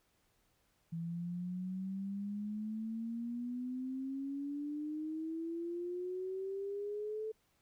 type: exponential sweep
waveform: sine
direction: up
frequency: 164.81 to 440 Hz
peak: -37 dBFS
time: 0.92-7.32 s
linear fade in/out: 10 ms
effects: pink hiss -75 dBFS RMS until 7.61 s